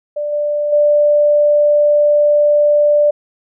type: tone with level steps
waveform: sine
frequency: 590 Hz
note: D5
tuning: 8 cents sharp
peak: -17 / -14 / -8 dBFS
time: 0.16-3.11 s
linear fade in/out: 10 ms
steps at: 0.32 / 0.72 s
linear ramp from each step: 10 ms
effects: none